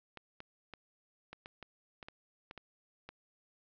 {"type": "clicks", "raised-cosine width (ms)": 0.3, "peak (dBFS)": -30, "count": 11, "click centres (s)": [0.173, 0.404, 0.737, 1.33, 1.459, 1.627, 2.028, 2.085, 2.511, 2.577, 3.09], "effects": ["low-pass 5000 Hz 12 dB/octave"]}